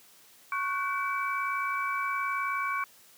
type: tone cluster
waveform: sine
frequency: 1108 / 1470 / 1529 / 2296 Hz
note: C#6 / F#6 / G6 / D7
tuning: -1 / -12 / -44 / -40 cents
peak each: -30 / -37 / -38 / -34 dBFS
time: 0.52-2.84 s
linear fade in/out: 2 ms
effects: white hiss -57 dBFS RMS until 3.17 s + high-pass 100 Hz 12 dB/octave